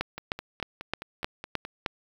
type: two click trains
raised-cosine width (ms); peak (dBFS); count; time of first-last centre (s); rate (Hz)
0.3; -21 / -11; 8 / 7; 0.18-1.651 / 0.01-1.862; 4.76 / 3.24
effects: 7-bit